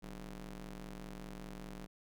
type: ring-modulated tone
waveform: sawtooth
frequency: 110 Hz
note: A2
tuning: in tune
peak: -38 dBFS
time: 0.02-1.87 s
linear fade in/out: 20 ms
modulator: 77.5 Hz
effects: none